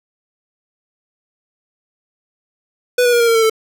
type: tone with pitch steps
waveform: square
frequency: 493.9 / 484.9 / 476 / 467.3 / 458.7 / 450.3 / 442.1 Hz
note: B4 / B4 / A#4 / A#4 / A#4 / A4 / A4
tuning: 0 / -32 / +36 / +4 / -28 / +40 / +8 cents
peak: -11 dBFS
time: 2.98-3.498 s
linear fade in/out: 5 ms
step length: 74 ms
effects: none